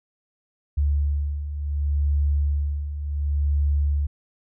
sine beating tone pair, 71.8 / 72.49 Hz, D2 / D2, -39 / -22 cents, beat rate 0.69 Hz, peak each -27 / -21 dBFS, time 0.77-4.07 s, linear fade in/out 10 ms, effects none

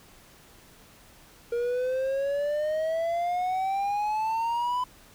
triangle exponential sweep, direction up, 470 to 1006 Hz, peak -23 dBFS, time 1.52-4.84 s, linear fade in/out 5 ms, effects pink hiss -54 dBFS RMS until 5.14 s

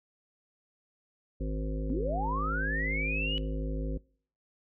harmonic tone, 52.7 Hz, G#1, 26 cents sharp, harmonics 1 / 3 / 5 / 7 / 9 / 10, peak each -31 / -39 / -39 / -44 / -46 / -45 dBFS, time 1.4-3.98 s, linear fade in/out 10 ms
sine linear sweep, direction up, 226.5 to 2960 Hz, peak -31 dBFS, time 1.9-3.38 s, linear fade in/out 0 ms
effects noise-tail reverb RT60 0.5 s tail -24 dB re dry

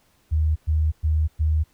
sine tone bursts, 77.7 Hz, D#2, 2 cents flat, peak -17 dBFS, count 4, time 0.31-1.64 s, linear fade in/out 20 ms, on 250 ms, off 110 ms, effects pink hiss -62 dBFS RMS until 1.73 s

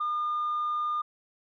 sine tone, 1212 Hz, D#6, 46 cents flat, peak -25 dBFS, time 0-1.02 s, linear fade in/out 10 ms, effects tanh soft clip ceiling -24 dBFS

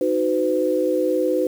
sine chord, B major, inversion first, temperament equal with one note detuned, 311.1 / 370 / 506 Hz, D#4 / F#4 / B4, 0 / 0 / +42 cents, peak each -23 / -23 / -20 dBFS, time 0.01-1.47 s, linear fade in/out 2 ms, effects 7-bit

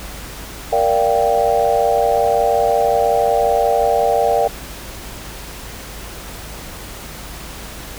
sine chord, G minor seventh, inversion first, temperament equal, 466.2 / 587.3 / 698.5 / 784 Hz, Bb4 / D5 / F5 / G5, 0 / 0 / 0 / 0 cents, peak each -18 dBFS, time 0.72-4.48 s, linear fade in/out 10 ms, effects added 52 Hz sine -36 dBFS peak until 7.98 s + pink hiss -33 dBFS RMS until 7.98 s

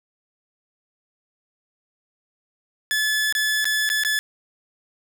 sawtooth tone with dropouts, 1724 Hz, A6, 36 cents flat, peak -16 dBFS, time 2.91-4.19 s, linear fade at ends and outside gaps 0 ms, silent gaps 3.325-3.351 / 3.644-3.654 / 3.891-3.9 / 4.036-4.049 s, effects none

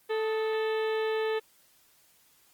harmonic tone with a mistuned harmonic, 439.3 Hz, A4, 3 cents flat, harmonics 1 / 2 / 3 / 4 / 5 / 6 / 7 / 8 / 9, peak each -27 / -38 / -42 / -39 / -45 / -45 / -47 / -48 / -48 dBFS, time 0.09-1.4 s, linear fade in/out 20 ms, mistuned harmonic 3, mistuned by -72 cents, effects white hiss -63 dBFS RMS until 2.53 s + Opus 24 kbps

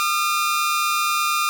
sawtooth tone pair together, 1212.5 / 1361 Hz, D#6 / F6, -45 / -45 cents, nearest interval major second, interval 200 cents, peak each -16 / -22 dBFS, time 0-1.49 s, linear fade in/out 0 ms, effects none

